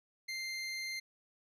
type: tone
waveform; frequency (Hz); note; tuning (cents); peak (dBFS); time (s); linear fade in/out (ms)
25% pulse; 2093; C7; 0; -34; 0.28-1; 10
effects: low-pass 10000 Hz 12 dB/octave